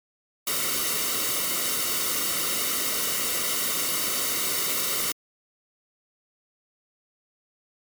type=noise with comb filter; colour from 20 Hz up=white; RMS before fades=-26 dBFS; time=0.47-5.12 s; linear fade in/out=2 ms; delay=1.2 ms; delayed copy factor=-0.7; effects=MP3 96 kbps